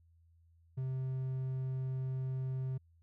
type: tone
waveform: triangle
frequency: 130.81 Hz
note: C3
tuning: in tune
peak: -32 dBFS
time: 0.77-2.78 s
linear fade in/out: 10 ms
effects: added 83 Hz sine -63 dBFS peak until 3.02 s